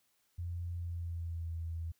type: tone with pitch glide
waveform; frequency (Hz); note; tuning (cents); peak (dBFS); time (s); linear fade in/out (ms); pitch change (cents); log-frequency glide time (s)
sine; 86.6 to 82.59; F2 to E2; -14 to +4; -36; 0.38-1.92; 10; -82; 0.75-1.55
effects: white hiss -75 dBFS RMS until 1.99 s